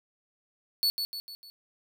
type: tone with echo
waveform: 45% pulse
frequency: 4435 Hz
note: C#8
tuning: in tune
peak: -22 dBFS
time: 0.83-0.9 s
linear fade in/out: 0 ms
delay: 150 ms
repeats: 4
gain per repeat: -6 dB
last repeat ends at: 1.5 s
effects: none